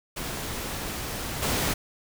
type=noise with level steps; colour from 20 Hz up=pink; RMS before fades=-33 / -26 dBFS; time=0.16-1.74 s; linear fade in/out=10 ms; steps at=1.42 s; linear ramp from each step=10 ms; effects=none

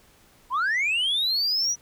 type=linear sweep; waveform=sine; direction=up; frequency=932.3 to 5920 Hz; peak=-19 dBFS; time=0.5-1.76 s; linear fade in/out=50 ms; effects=tanh soft clip ceiling -20 dBFS + pink hiss -57 dBFS RMS until 1.81 s

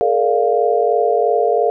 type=chord; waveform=sine; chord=Bb dominant seventh; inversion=third; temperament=equal with one note detuned; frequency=423.3 / 466.2 / 587.3 / 698.5 Hz; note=Ab4 / Bb4 / D5 / F5; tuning=+33 / 0 / 0 / 0 cents; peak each=-18 / -17 / -21 / -17 dBFS; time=0.01-1.7 s; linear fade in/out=0 ms; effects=none

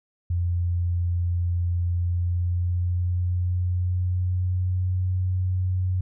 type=tone with pitch glide; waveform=sine; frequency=87.31 to 92.02 Hz; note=F2 to F#2; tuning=0 to -9 cents; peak=-21 dBFS; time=0.3-6.01 s; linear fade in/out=5 ms; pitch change=+91 cents; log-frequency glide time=1.93-5.11 s; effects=none

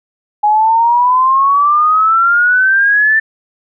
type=exponential sweep; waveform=sine; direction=up; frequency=830.6 to 1783 Hz; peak=-7 dBFS; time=0.43-3.2 s; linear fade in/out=10 ms; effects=none

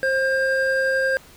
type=tone pair together; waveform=triangle; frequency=529.6 / 1600 Hz; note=C5 / G6; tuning=+21 / +35 cents; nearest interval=octave + perfect fifth; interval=1914 cents; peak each=-19 dBFS; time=0.03-1.17 s; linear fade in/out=0 ms; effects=pink hiss -48 dBFS RMS until 1.36 s

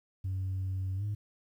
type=tone with pitch glide; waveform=sine; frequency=94.6 to 103.76 Hz; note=F#2 to G#2; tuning=+39 to -1 cents; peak=-29 dBFS; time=0.24-1.15 s; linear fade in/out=10 ms; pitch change=+160 cents; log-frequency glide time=0.96-1.04 s; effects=tanh soft clip ceiling -29 dBFS + 11-bit

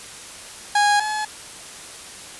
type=tone pair in turn; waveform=30% pulse; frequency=824 / 853.1 Hz; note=G#5 / G#5; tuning=-14 / +46 cents; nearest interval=minor second; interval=60 cents; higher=second; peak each=-12 / -20 dBFS; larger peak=first; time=0.75-1 / 1-1.25 s; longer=neither; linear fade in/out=5 ms; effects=white hiss -38 dBFS RMS until 2.39 s + resampled to 24000 Hz

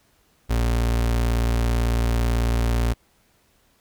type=tone; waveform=35% pulse; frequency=58.1 Hz; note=A#1; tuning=5 cents flat; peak=-17 dBFS; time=0.49-2.94 s; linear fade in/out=20 ms; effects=pink hiss -62 dBFS RMS until 3.8 s

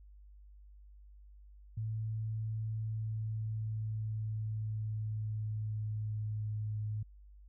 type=tone with pitch glide; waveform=sine; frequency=110 to 106.68 Hz; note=A2 to G#2; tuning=0 to +47 cents; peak=-34 dBFS; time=1.77-7.03 s; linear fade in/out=5 ms; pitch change=-53 cents; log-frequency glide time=2.78-6.7 s; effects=added 50 Hz sine -53 dBFS peak until 7.48 s

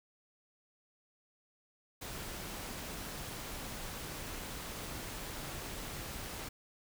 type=noise; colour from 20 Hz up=pink; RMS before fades=-43 dBFS; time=2.01-6.49 s; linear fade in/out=10 ms; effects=none

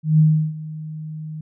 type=tone with ADSR envelope; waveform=sine; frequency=155.56 Hz; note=D#3; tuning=in tune; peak=-9 dBFS; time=0.03-1.41 s; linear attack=160 ms; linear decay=340 ms; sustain=-19 dB; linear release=5 ms; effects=none

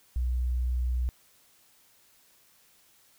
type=tone; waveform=sine; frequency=61.74 Hz; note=B1; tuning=in tune; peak=-25 dBFS; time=0.16-1.09 s; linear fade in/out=0 ms; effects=white hiss -62 dBFS RMS until 3.18 s

